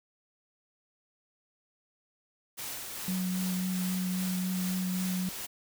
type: noise with tremolo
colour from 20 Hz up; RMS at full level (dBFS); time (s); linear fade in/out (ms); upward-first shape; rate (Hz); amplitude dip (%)
white; -38; 2.57-5.47; 20; sine; 2.5; 30
type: tone with vibrato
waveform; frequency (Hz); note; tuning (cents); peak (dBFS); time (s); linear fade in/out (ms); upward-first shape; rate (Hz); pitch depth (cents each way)
sine; 184.3; F#3; -7; -29; 3.08-5.29; 2; triangle; 3.7; 14
effects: none